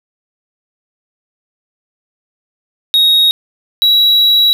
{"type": "tone pair in turn", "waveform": "triangle", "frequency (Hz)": [3765, 3889], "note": ["A#7", "B7"], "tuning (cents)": [16, -27], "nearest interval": "minor second", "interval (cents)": 57, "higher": "second", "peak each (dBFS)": -5, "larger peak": "neither", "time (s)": [[2.94, 3.31], [3.82, 4.53]], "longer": "second", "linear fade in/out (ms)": 0, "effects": []}